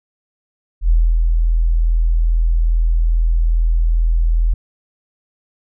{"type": "tone with ADSR envelope", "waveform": "sine", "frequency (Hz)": 41.2, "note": "E1", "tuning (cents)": 0, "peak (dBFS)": -8, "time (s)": [0.81, 4.54], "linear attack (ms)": 85, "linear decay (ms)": 260, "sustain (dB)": -3, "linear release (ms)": 4, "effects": []}